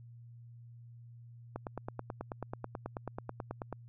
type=click train; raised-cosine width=1 ms; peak=-24 dBFS; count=21; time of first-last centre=1.56-3.727 s; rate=9.23 Hz; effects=added 118 Hz sine -50 dBFS peak until 3.88 s